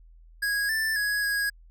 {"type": "tone with pitch steps", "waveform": "square", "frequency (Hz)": [1652, 1769, 1668, 1651], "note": ["G#6", "A6", "G#6", "G#6"], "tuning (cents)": [-10, 9, 7, -11], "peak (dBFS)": -25, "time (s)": [0.42, 1.5], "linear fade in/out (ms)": 10, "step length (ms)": 270, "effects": ["added 41 Hz sine -49 dBFS peak until 1.7 s"]}